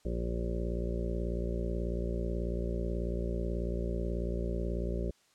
harmonic tone, 58.27 Hz, A#1, in tune, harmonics 1 / 2 / 3 / 4 / 6 / 7 / 8 / 9 / 10, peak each -33 / -43 / -39 / -43 / -41 / -41 / -52 / -44 / -45 dBFS, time 0.05-5.11 s, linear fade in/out 5 ms, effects white hiss -67 dBFS RMS until 5.34 s + low-pass 8000 Hz 12 dB/octave

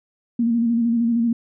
sine tone with vibrato, 233.1 Hz, A#3, in tune, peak -16 dBFS, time 0.39-1.33 s, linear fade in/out 5 ms, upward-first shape square, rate 13 Hz, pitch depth 34 cents each way, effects none

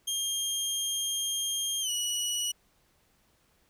20% pulse tone with pitch glide, 3213 to 2929 Hz, G7 to F#7, +42 to -18 cents, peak -23 dBFS, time 0.07-2.52 s, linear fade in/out 10 ms, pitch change -160 cents, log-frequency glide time 1.81-1.9 s, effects pink hiss -68 dBFS RMS until 3.69 s

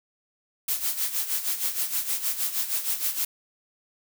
blue noise with tremolo, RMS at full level -25 dBFS, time 0.68-3.25 s, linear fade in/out 5 ms, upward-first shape sine, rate 6.4 Hz, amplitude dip 70%, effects none

